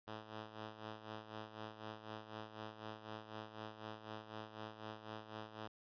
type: tone with tremolo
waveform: 5% pulse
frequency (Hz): 108.7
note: A2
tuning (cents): -21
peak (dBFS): -34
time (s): 0.07-5.68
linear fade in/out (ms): 10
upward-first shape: sine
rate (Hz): 4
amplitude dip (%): 70
effects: resampled to 11025 Hz